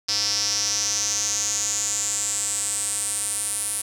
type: tone with band-pass filter sweep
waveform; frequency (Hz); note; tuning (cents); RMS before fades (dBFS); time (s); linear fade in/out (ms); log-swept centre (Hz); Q
square; 103.4; G#2; -7; -25; 0.08-3.82; 10; 5200 to 9800; 7.2
effects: none